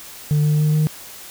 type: tone with pitch steps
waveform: sine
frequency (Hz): 149.1 / 150.66 / 152.23 / 153.82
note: D3 / D3 / D#3 / D#3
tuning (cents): +27 / +45 / -38 / -20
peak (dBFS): -11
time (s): 0.31-0.87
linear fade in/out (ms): 0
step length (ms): 140
effects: tanh soft clip ceiling -13 dBFS + white hiss -38 dBFS RMS until 1.3 s